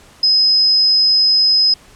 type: tone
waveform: sine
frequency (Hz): 5070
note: D#8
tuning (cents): +32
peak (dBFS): -9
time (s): 0.23-1.74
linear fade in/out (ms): 5
effects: pink hiss -45 dBFS RMS until 1.95 s + low-pass 10000 Hz 12 dB/octave